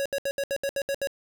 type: tone bursts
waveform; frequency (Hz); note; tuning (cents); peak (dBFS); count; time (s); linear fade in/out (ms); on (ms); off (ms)
square; 554.4; C#5; 0; -26; 9; 0-1.072; 0; 56; 71
effects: 9-bit